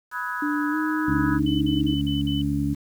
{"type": "chord", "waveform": "sine", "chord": "G# minor seventh", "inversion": "first", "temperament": "equal with one note detuned", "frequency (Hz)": [987.8, 1269.9, 1480, 1661.2], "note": ["B5", "D#6", "F#6", "G#6"], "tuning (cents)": [0, 35, 0, 0], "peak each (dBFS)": -32, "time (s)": [0.11, 1.4], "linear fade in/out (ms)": 50}
{"type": "tone with pitch glide", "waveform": "sine", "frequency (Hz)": [295.8, 308.9], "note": ["D4", "D#4"], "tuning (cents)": [13, -12], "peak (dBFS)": -23, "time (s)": [0.42, 1.94], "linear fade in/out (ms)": 5, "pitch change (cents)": 75, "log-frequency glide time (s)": [0.7, 0.76]}
{"type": "harmonic tone", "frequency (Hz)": 71.1, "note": "C#2", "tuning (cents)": 45, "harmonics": [1, 2, 3, 4], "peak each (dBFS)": [-30, -27, -30, -24], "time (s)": [1.07, 2.75], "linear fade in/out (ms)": 20}
{"type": "tone bursts", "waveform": "sine", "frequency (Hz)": 3003, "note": "F#7", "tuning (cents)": 25, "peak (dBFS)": -31, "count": 5, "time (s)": [1.46, 2.418], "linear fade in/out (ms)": 5, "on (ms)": 150, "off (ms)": 52}
{"effects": ["8-bit"]}